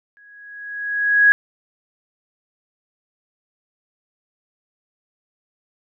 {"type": "tone with exponential growth", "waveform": "sine", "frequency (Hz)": 1661.2, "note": "G#6", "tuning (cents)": 0, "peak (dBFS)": -7, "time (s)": [0.17, 1.32], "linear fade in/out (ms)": 0, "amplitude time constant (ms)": 250, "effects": []}